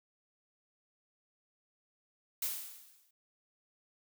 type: noise with exponential decay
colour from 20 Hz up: blue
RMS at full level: -33 dBFS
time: 2.42-3.11 s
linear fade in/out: 5 ms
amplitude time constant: 150 ms
effects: none